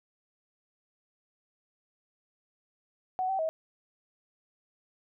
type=tone with pitch steps; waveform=sine; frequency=745 / 769 / 639 Hz; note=F#5 / G5 / D#5; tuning=+12 / -33 / +46 cents; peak=-27 dBFS; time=3.19-3.49 s; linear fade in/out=0 ms; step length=100 ms; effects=none